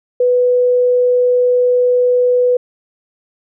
sine tone, 495 Hz, B4, 4 cents sharp, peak -9 dBFS, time 0.2-2.57 s, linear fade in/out 5 ms, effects none

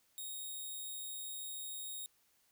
5% pulse tone, 3739 Hz, A#7, 4 cents sharp, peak -34 dBFS, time 0.18-2.06 s, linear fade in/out 0 ms, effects white hiss -73 dBFS RMS until 2.51 s

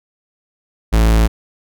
45% pulse tone, 55 Hz, A1, in tune, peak -9 dBFS, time 0.92-1.28 s, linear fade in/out 20 ms, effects none

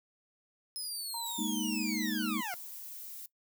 20% pulse linear sweep, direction down, 5150 to 684 Hz, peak -31 dBFS, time 0.76-2.54 s, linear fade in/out 0 ms
sine tone with exponential decay, 932.3 Hz, A#5, in tune, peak -38 dBFS, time 1.14-2.94 s, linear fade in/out 2 ms, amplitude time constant 390 ms
violet noise, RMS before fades -45 dBFS, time 1.26-3.26 s, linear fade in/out 2 ms
sine chord, Ab suspended second, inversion none, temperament equal, 207.7 / 233.1 / 311.1 Hz, Ab3 / Bb3 / Eb4, 0 / 0 / 0 cents, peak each -36 dBFS, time 1.38-2.41 s, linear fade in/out 10 ms
effects noise-tail reverb RT60 0.1 s tail -19 dB re dry

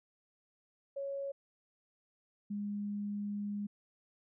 sine tone pair in turn, 554.4 / 204.9 Hz, C#5 / G#3, 0 / -23 cents, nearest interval octave + perfect fourth, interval 1723 cents, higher first, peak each -36 / -35 dBFS, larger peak second, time 0.96-1.32 / 2.5-3.67 s, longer second, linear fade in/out 10 ms, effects none

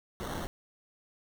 pink noise with sample-and-hold, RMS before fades -37 dBFS, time 0.2-0.47 s, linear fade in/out 0 ms, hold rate 2450 Hz, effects none

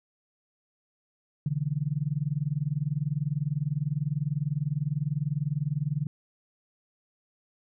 sine tone with tremolo, 146.83 Hz, D3, in tune, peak -22 dBFS, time 1.46-6.07 s, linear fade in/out 2 ms, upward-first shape sine, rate 20 Hz, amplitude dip 95%, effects none

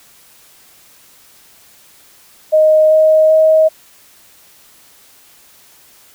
sine tone with pitch steps, 622.3 / 627 / 631.7 Hz, D#5 / D#5 / D#5, 0 / +13 / +26 cents, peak -6 dBFS, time 2.52-3.69 s, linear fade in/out 20 ms, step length 390 ms, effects white hiss -46 dBFS RMS until 6.14 s

